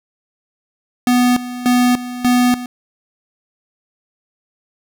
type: tone with tremolo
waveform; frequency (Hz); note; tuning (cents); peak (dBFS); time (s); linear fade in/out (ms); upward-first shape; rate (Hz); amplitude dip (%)
square; 246.9; B3; 0; -11; 1.07-2.66; 2; square; 1.7; 80
effects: none